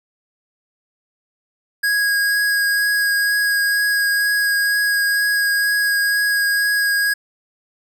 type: tone with vibrato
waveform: square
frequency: 1648 Hz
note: G#6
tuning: 14 cents flat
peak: -16 dBFS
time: 1.83-7.14 s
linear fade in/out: 10 ms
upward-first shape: triangle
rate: 2.1 Hz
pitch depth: 13 cents each way
effects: none